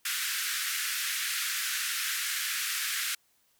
pink band-pass noise, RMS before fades -32 dBFS, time 0.05-3.15 s, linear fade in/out 5 ms, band 1400 to 16000 Hz, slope 48 dB/octave, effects white hiss -69 dBFS RMS until 3.59 s

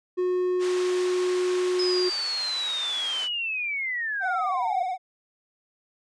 triangle tone, 363.4 Hz, F#4, 31 cents flat, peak -20 dBFS, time 0.17-2.1 s, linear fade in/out 20 ms
pink band-pass noise, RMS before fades -38 dBFS, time 0.59-3.29 s, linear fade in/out 50 ms, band 980 to 7300 Hz, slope 12 dB/octave
sine linear sweep, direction down, 5120 to 670 Hz, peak -26 dBFS, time 1.79-4.83 s, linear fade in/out 5 ms
triangle tone with vibrato, 740 Hz, F#5, in tune, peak -24 dBFS, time 4.2-4.98 s, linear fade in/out 50 ms, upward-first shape sine, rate 19 Hz, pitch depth 65 cents each way
effects resampled to 22050 Hz

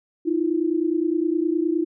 sine tone pair together, 314.1 / 343.8 Hz, D#4 / F4, +16 / -27 cents, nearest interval major second, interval 157 cents, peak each -22 dBFS, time 0.25-1.85 s, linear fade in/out 20 ms, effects none

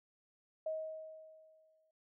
sine tone with exponential decay, 632 Hz, D#5, 27 cents sharp, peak -34 dBFS, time 0.66-1.91 s, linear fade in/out 5 ms, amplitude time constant 270 ms, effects none

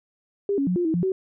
sine tone with pitch steps, 401.4 / 277.6 / 180.7 / 351.7 / 320.8 / 173.8 / 378.1 Hz, G4 / C#4 / F#3 / F4 / E4 / F3 / F#4, +41 / +3 / -41 / +12 / -47 / -8 / +38 cents, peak -20 dBFS, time 0.49-1.12 s, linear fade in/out 2 ms, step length 90 ms, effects none

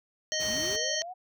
harmonic tone, 622 Hz, D#5, 1 cent flat, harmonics 1 / 3 / 5 / 7 / 9 / 10, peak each -35 / -35 / -35 / -35 / -35 / -35 dBFS, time 0.32-1.02 s, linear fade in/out 0 ms
pink noise, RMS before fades -40 dBFS, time 0.39-0.77 s, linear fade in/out 20 ms
sine linear sweep, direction up, 189.4 to 757 Hz, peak -37 dBFS, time 0.47-1.14 s, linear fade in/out 20 ms
effects high-pass 60 Hz 12 dB/octave

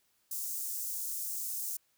white high-pass noise, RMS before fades -37 dBFS, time 0.31-1.77 s, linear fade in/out 5 ms, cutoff 6400 Hz, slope 24 dB/octave, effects white hiss -73 dBFS RMS until 1.97 s

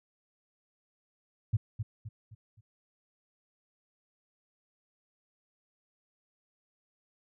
sine tone with echo, 109.1 Hz, A2, 14 cents flat, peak -22 dBFS, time 1.53-1.57 s, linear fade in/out 10 ms, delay 260 ms, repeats 4, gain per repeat -8 dB, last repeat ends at 2.61 s, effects none

